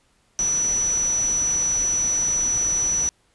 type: tone in noise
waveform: sine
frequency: 5920 Hz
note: F#8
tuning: in tune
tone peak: -19 dBFS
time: 0.39-3.09 s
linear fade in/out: 0 ms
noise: pink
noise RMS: -35 dBFS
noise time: 0.39-3.09 s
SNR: +13 dB
effects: pink hiss -63 dBFS RMS until 3.34 s + resampled to 24000 Hz